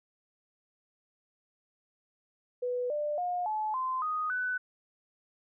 sine tone with pitch steps, 493.9 / 594.2 / 714.8 / 859.9 / 1034.5 / 1244.6 / 1497.2 Hz, B4 / D5 / F5 / A5 / C6 / D#6 / F#6, 0 / +20 / +40 / -40 / -20 / 0 / +20 cents, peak -29 dBFS, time 2.62-4.58 s, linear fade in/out 10 ms, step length 280 ms, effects none

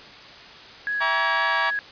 sine tone with vibrato, 1661.2 Hz, G#6, in tune, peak -23 dBFS, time 0.87-1.79 s, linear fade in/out 0 ms, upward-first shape sine, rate 3.9 Hz, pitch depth 11 cents each way
sawtooth chord, E diminished seventh, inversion none, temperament just, 659.3 / 791.1 / 949.3 / 1139.2 Hz, E5 / G5 / Bb5 / Db6, 0 / +16 / +31 / +47 cents, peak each -27 / -28 / -22 / -22 dBFS, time 1-1.71 s, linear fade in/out 20 ms
effects white hiss -43 dBFS RMS until 1.91 s + resampled to 11025 Hz

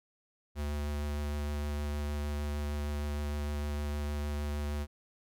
square tone with vibrato, 73.42 Hz, D2, in tune, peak -33 dBFS, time 0.55-4.87 s, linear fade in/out 50 ms, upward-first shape sine, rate 6.5 Hz, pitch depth 11 cents each way, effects none

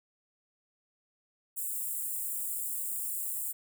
white high-pass noise, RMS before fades -35 dBFS, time 1.56-3.53 s, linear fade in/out 20 ms, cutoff 7400 Hz, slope 96 dB/octave, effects none

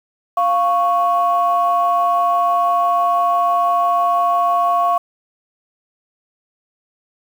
sine tone pair together, 698 / 1108 Hz, F5 / C#6, -1 / -1 cents, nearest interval minor sixth, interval 800 cents, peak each -15 dBFS, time 0.37-4.98 s, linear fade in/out 5 ms, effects tanh soft clip ceiling -6 dBFS + 7-bit

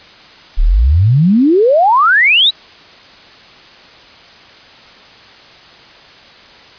sine exponential sweep, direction up, 31.49 to 4027 Hz, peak -6 dBFS, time 0.57-2.51 s, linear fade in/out 20 ms, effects white hiss -39 dBFS RMS until 6.78 s + resampled to 11025 Hz

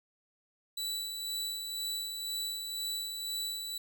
sawtooth tone with tremolo, 3951 Hz, B7, in tune, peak -30 dBFS, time 0.77-3.78 s, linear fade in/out 5 ms, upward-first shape sine, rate 2 Hz, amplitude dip 40%, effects none

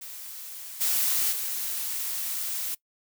blue noise with level steps, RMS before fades -40 / -25 / -31 dBFS, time 0.01-2.75 s, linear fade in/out 10 ms, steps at 0.8 / 1.31 s, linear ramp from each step 20 ms, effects noise-tail reverb RT60 0.1 s tail -22 dB re dry

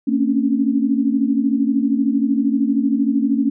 sine tone cluster, 226.9 / 270.6 / 283.5 Hz, A#3 / C#4 / C#4, -47 / -42 / +39 cents, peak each -19 dBFS, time 0.07-3.5 s, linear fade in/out 10 ms, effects none

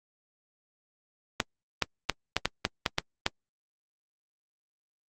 clicks, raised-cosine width 0.2 ms, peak -6 dBFS, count 9, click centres 1.402 / 1.823 / 2.097 / 2.366 / 2.456 / 2.651 / 2.862 / 2.984 / 3.264 s, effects Opus 32 kbps

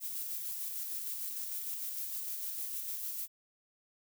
violet noise with tremolo, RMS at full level -38 dBFS, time 0-3.28 s, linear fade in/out 50 ms, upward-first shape square, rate 6.6 Hz, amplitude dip 25%, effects none

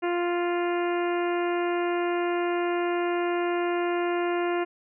harmonic tone, 349.2 Hz, F4, in tune, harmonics 1 / 2 / 3 / 4 / 5 / 6 / 7 / 8, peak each -25 / -31 / -35 / -37 / -39 / -41 / -42 / -43 dBFS, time 0.02-4.65 s, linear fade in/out 20 ms, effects none

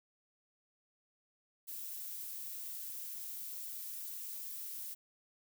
violet noise, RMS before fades -44 dBFS, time 1.67-4.95 s, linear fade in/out 20 ms, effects none

